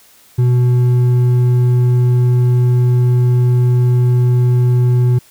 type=tone with hard clipping; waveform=triangle; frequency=123.47 Hz; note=B2; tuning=in tune; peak=-10 dBFS; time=0.38-5.19 s; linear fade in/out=10 ms; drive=8 dB; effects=white hiss -47 dBFS RMS until 5.3 s